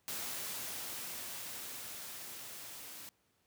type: noise with level ramp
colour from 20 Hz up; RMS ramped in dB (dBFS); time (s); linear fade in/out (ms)
white; -40 to -49; 0.08-3.09; 0
effects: pink hiss -75 dBFS RMS until 3.46 s + high-pass 80 Hz 12 dB/octave